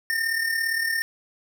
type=tone with amplitude modulation; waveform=square; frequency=1816 Hz; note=A#6; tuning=46 cents flat; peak=-21 dBFS; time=0.1-1.02 s; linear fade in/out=0 ms; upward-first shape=sine; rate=37.5 Hz; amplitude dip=55%; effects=none